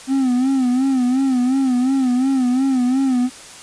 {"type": "tone with vibrato", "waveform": "triangle", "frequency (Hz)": 258.3, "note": "C4", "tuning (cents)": -22, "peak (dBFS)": -12, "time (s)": [0.07, 3.3], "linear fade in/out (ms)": 50, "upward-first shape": "sine", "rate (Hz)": 2.8, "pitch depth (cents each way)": 90, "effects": ["white hiss -38 dBFS RMS until 3.62 s", "resampled to 22050 Hz"]}